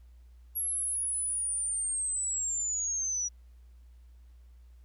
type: linear sweep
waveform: sine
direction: down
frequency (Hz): 11340 to 5780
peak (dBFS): -29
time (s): 0.55-3.29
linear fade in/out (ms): 20
effects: added 60 Hz sine -51 dBFS peak until 4.84 s + pink hiss -74 dBFS RMS until 4.84 s